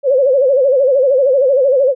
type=tone with vibrato; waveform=sine; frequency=535 Hz; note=C5; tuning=38 cents sharp; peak=-8 dBFS; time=0.03-1.95 s; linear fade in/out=50 ms; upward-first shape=sine; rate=13 Hz; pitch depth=120 cents each way; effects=none